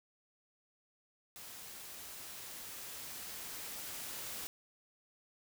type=noise with level ramp; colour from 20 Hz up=white; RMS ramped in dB=-50 to -43 dBFS; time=1.36-4.47 s; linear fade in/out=0 ms; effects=none